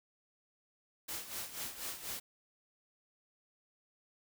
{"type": "noise with tremolo", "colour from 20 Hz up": "white", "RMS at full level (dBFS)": -40, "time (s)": [1.08, 2.2], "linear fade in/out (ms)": 10, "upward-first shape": "sine", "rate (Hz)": 4.1, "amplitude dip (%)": 70, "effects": []}